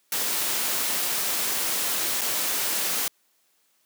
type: noise with dropouts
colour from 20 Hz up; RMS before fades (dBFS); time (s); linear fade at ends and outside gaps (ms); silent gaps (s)
white; -26; 0.12-3.08; 2; 2.211-2.215
effects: white hiss -67 dBFS RMS until 3.85 s + high-pass 200 Hz 12 dB/octave